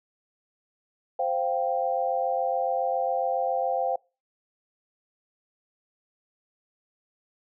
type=chord; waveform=sine; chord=C suspended fourth; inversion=none; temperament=just; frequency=523.3 / 697.7 / 784.9 Hz; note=C5 / F5 / G5; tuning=0 / -2 / +2 cents; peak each=-28 dBFS; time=1.19-3.96 s; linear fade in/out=5 ms; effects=noise-tail reverb RT60 0.3 s tail -25 dB re dry